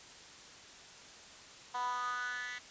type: tone with high-pass filter sweep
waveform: 10% pulse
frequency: 246.9 Hz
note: B3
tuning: in tune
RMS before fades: -38 dBFS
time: 1.74-2.59 s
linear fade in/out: 10 ms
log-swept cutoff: 870 to 2100 Hz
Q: 5.9
effects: white hiss -53 dBFS RMS until 2.7 s + resampled to 16000 Hz